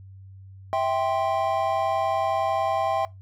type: chord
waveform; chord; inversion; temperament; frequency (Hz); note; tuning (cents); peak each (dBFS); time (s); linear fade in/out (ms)
triangle; C major; first; just; 654.1 / 784.9 / 1046.5; E5 / G5 / C6; -14 / +2 / 0; -23 / -23 / -27; 0.73-3.05; 0
effects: noise-tail reverb RT60 0.2 s tail -21 dB re dry + added 96 Hz sine -42 dBFS peak until 3.21 s